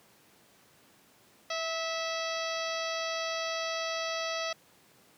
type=harmonic tone with a mistuned harmonic; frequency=655 Hz; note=E5; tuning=11 cents flat; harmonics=1 / 2 / 3 / 4 / 5 / 6 / 7 / 8 / 9; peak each=-35 / -38 / -40 / -41 / -42 / -43 / -43 / -44 / -45 dBFS; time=1.5-4.53 s; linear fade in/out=5 ms; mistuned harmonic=2; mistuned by=-22 cents; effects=pink hiss -61 dBFS RMS until 5.17 s + high-pass 150 Hz 12 dB/octave